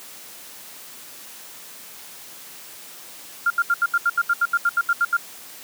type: tone bursts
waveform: sine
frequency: 1396.9 Hz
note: F6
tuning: in tune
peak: -15 dBFS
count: 15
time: 3.46-5.169 s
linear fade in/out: 5 ms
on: 43 ms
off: 76 ms
effects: white hiss -41 dBFS RMS until 5.63 s + high-pass 150 Hz 12 dB/octave